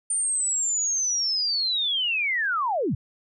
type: linear sweep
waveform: sine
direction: down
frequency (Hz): 9060 to 88.1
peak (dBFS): -22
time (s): 0.1-2.95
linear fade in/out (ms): 5
effects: none